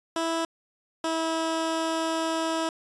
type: tone pair in turn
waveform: 15% pulse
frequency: 328.8 / 324.6 Hz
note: E4 / E4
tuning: -4 / -27 cents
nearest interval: unison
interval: 23 cents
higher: first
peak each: -19 dBFS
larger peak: neither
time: 0.16-0.45 / 1.04-2.69 s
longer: second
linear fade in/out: 2 ms
effects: resampled to 22050 Hz